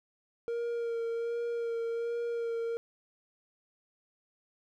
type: tone with vibrato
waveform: triangle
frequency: 466.2 Hz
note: A#4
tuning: in tune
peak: -29 dBFS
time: 0.48-2.77 s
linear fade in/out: 0 ms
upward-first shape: sine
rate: 1.3 Hz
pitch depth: 19 cents each way
effects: none